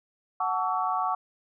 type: chord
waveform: sine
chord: F# minor seventh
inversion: none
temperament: equal with one note detuned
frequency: 740 / 880 / 1132.7 / 1318.5 Hz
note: F#5 / A5 / C#6 / E6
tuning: 0 / 0 / +37 / 0 cents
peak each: -29 / -32 / -28 / -34 dBFS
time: 0.4-1.15 s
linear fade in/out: 5 ms
effects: none